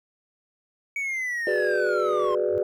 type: linear sweep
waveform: triangle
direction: down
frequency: 2267 to 1041 Hz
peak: -24 dBFS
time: 0.96-2.35 s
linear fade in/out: 2 ms
type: chord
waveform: sine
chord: G# half-diminished seventh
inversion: third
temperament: equal with one note detuned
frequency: 370 / 415.3 / 493.9 / 592.1 Hz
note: F#4 / G#4 / B4 / D5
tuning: 0 / 0 / 0 / +14 cents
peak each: -26 dBFS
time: 1.47-2.63 s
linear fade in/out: 2 ms
type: tone with exponential growth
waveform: sine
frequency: 98 Hz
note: G2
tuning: in tune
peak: -33 dBFS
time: 2.43-2.58 s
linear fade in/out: 0 ms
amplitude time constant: 32 ms
effects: tanh soft clip ceiling -14 dBFS